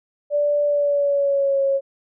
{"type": "tone with pitch glide", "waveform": "sine", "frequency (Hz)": [584, 548], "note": ["D5", "C#5"], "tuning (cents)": [-10, -20], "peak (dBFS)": -16, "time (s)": [0.3, 1.81], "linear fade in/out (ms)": 50, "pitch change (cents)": -110, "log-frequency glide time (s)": [0.65, 1.61], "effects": []}